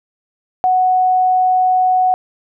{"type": "tone", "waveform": "sine", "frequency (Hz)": 740, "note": "F#5", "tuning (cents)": 0, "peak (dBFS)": -10, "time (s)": [0.64, 2.14], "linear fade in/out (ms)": 0, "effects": []}